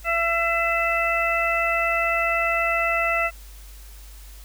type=harmonic tone with a mistuned harmonic; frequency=673 Hz; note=E5; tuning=36 cents sharp; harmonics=1 / 2 / 3 / 4; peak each=-25 / -25 / -25 / -25 dBFS; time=0.04-3.31 s; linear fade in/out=50 ms; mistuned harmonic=4; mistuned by=-34 cents; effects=added 50 Hz sine -40 dBFS peak until 4.44 s + white hiss -49 dBFS RMS until 4.44 s